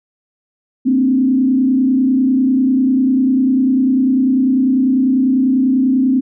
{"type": "tone with frequency modulation", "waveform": "sine", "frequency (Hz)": 260.2, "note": "C4", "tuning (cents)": -9, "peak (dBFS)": -10, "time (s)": [0.85, 6.21], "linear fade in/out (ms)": 20, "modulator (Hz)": 30.1, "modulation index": 0.72, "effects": []}